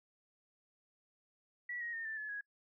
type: tone with pitch steps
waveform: sine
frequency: 1944 / 1884.3 / 1826.4 / 1770.3 / 1716 / 1663.3 Hz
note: B6 / A#6 / A#6 / A6 / A6 / G#6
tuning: -28 / +18 / -36 / +10 / -44 / +2 cents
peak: -39 dBFS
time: 1.69-2.41 s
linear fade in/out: 5 ms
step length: 120 ms
effects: noise-tail reverb RT60 0.1 s tail -24 dB re dry